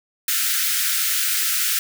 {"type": "high-pass noise", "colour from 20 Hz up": "white", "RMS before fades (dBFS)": -21, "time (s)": [0.28, 1.79], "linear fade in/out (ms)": 2, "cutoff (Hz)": 1300, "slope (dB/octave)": 96, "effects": []}